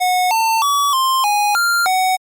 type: tone with pitch steps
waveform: square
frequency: 730 / 897 / 1140 / 1050 / 827 / 1393 / 747 Hz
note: F#5 / A5 / C#6 / C6 / G#5 / F6 / F#5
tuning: -24 / +33 / +48 / +6 / -8 / -5 / +16 cents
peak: -14 dBFS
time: 0-2.17 s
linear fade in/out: 20 ms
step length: 310 ms
effects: Opus 48 kbps